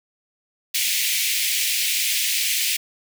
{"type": "high-pass noise", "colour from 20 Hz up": "pink", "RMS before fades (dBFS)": -22, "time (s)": [0.74, 2.77], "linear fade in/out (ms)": 10, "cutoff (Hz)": 2100, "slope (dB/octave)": 48, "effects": []}